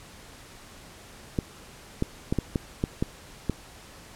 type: clicks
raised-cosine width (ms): 3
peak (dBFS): -11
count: 8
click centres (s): 1.388 / 2.024 / 2.325 / 2.387 / 2.558 / 2.839 / 3.025 / 3.497
effects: pink hiss -48 dBFS RMS until 4.15 s + low-pass 11000 Hz 12 dB/octave